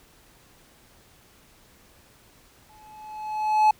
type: tone with exponential growth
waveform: triangle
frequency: 857 Hz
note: A5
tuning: 46 cents flat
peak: -11 dBFS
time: 2.69-3.71 s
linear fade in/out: 5 ms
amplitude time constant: 220 ms
effects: pink hiss -56 dBFS RMS until 3.79 s